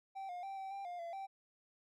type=tone with pitch steps; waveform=triangle; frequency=776 / 712 / 781 / 772 / 790 / 706 / 679 / 778 Hz; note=G5 / F5 / G5 / G5 / G5 / F5 / F5 / G5; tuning=-18 / +33 / -7 / -27 / +13 / +19 / -49 / -13 cents; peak=-40 dBFS; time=0.15-1.27 s; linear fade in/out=20 ms; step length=140 ms; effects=none